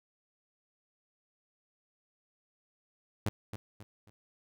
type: tone with echo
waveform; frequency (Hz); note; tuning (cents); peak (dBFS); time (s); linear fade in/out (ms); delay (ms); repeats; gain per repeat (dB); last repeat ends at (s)
sawtooth; 103.83; G#2; 0; -25; 3.26-3.29; 0; 270; 3; -9; 4.1
effects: none